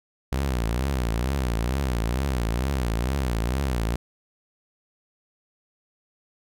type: tone with vibrato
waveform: sawtooth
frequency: 62.1 Hz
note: B1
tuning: 10 cents sharp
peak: -19 dBFS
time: 0.32-3.96 s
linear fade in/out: 5 ms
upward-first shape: triangle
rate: 2.2 Hz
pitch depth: 240 cents each way
effects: none